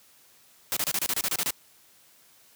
white noise bursts, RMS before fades -27 dBFS, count 11, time 0.72-1.506 s, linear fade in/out 0 ms, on 46 ms, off 28 ms, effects white hiss -58 dBFS RMS until 2.55 s + high-pass 80 Hz 12 dB/octave

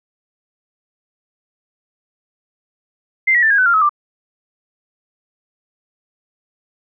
sine tone with pitch steps, 2084 / 1922.1 / 1772.8 / 1635.1 / 1508.1 / 1390.9 / 1282.9 / 1183.2 Hz, C7 / B6 / A6 / G#6 / F#6 / F6 / E6 / D6, -7 / -47 / +13 / -27 / +33 / -7 / -47 / +13 cents, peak -10 dBFS, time 3.27-3.894 s, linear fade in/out 10 ms, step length 78 ms, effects none

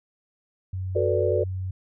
sine tone, 93.4 Hz, F#2, 17 cents sharp, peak -27 dBFS, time 0.73-1.71 s, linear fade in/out 5 ms
sine chord, B minor seventh, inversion second, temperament equal with one note detuned, 370 / 440 / 493.9 / 583.3 Hz, F#4 / A4 / B4 / D5, 0 / 0 / 0 / -12 cents, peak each -26 dBFS, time 0.95-1.44 s, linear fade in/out 10 ms
effects none

